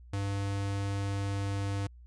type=tone; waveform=square; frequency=99.5 Hz; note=G2; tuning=26 cents sharp; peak=-31 dBFS; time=0.13-1.87 s; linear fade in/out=5 ms; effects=added 60 Hz sine -49 dBFS peak until 2.06 s + resampled to 22050 Hz